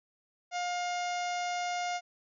harmonic tone with a mistuned harmonic, 710 Hz, F5, 28 cents sharp, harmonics 1 / 2 / 3 / 4 / 5 / 6 / 7 / 8 / 9 / 10, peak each -32 / -42 / -40 / -46 / -48 / -51 / -49 / -48 / -49 / -54 dBFS, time 0.51-2.01 s, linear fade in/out 50 ms, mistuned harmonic 10, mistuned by -22 cents, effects none

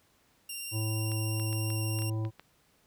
10% pulse tone with vibrato, 2773 Hz, F7, 13 cents flat, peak -29 dBFS, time 0.49-2.1 s, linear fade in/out 5 ms, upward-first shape square, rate 17 Hz, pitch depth 11 cents each way
harmonic tone, 110 Hz, A2, in tune, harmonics 1 / 3 / 5 / 7 / 9, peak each -29 / -39 / -47 / -52 / -50 dBFS, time 0.71-2.31 s, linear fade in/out 50 ms
clicks, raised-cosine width 0.3 ms, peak -30 dBFS, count 8, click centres 1.118 / 1.398 / 1.529 / 1.703 / 1.989 / 2.021 / 2.251 / 2.396 s
effects pink hiss -67 dBFS RMS until 2.86 s + high-pass 60 Hz 12 dB/octave

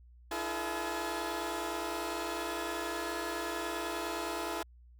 15% pulse tone cluster, 309 / 338.8 / 426.1 / 475.6 / 852 Hz, D#4 / E4 / G#4 / A#4 / G#5, -12 / +48 / +44 / +35 / +44 cents, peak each -37 / -31 / -34 / -38 / -39 dBFS, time 0.31-4.63 s, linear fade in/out 5 ms, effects added 60 Hz sine -54 dBFS peak until 4.99 s

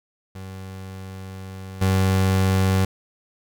30% pulse tone with level steps, 95 Hz, F#2, 46 cents sharp, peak -31 / -14 dBFS, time 0.35-2.85 s, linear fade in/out 5 ms, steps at 1.81 s, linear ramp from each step 10 ms, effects none

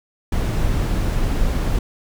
brown noise, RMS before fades -19 dBFS, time 0.32-1.79 s, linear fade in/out 5 ms, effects none

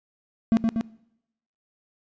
triangle tone with echo, 225.5 Hz, A3, 43 cents sharp, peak -13 dBFS, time 0.52-0.57 s, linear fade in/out 0 ms, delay 120 ms, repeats 2, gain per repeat -3 dB, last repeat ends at 0.81 s, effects noise-tail reverb RT60 0.8 s tail -21 dB re dry + resampled to 16000 Hz

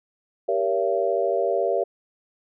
sine chord, G diminished seventh, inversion none, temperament just, 392 / 470.4 / 564.5 / 677.4 Hz, G4 / Bb4 / Db5 / Fb5, 0 / +16 / +31 / +47 cents, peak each -26 / -26 / -25 / -25 dBFS, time 0.48-1.84 s, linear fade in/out 10 ms, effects none

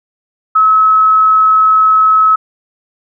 sine tone, 1289 Hz, E6, 39 cents flat, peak -5 dBFS, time 0.55-2.36 s, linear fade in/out 10 ms, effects none

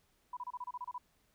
sine tone bursts, 987.8 Hz, B5, in tune, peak -38 dBFS, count 10, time 0.33-0.981 s, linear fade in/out 5 ms, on 39 ms, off 29 ms, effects pink hiss -73 dBFS RMS until 1.34 s

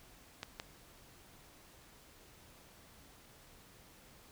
clicks, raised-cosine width 0.2 ms, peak -23 dBFS, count 2, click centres 0.431 / 0.599 s, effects pink hiss -60 dBFS RMS until 4.31 s

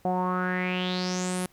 sawtooth tone with low-pass filter sweep, 182.3 Hz, F#3, 25 cents flat, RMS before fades -28 dBFS, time 0.05-1.46 s, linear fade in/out 2 ms, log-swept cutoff 690 to 11000 Hz, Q 6.1, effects pink hiss -61 dBFS RMS until 1.52 s

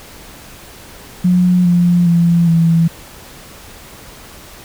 sine tone with pitch steps, 179.8 / 174.98 / 170.3 / 165.74 Hz, F#3 / F3 / F3 / E3, -49 / +4 / -43 / +10 cents, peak -8 dBFS, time 1.24-2.88 s, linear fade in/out 10 ms, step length 410 ms, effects pink hiss -37 dBFS RMS until 4.64 s

